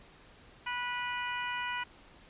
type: harmonic tone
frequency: 490 Hz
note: B4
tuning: 14 cents flat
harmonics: 2 / 3 / 4 / 5 / 6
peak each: -37 / -39 / -40 / -41 / -42 dBFS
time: 0.66-1.84 s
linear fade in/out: 10 ms
effects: pink hiss -57 dBFS RMS until 2.29 s + resampled to 8000 Hz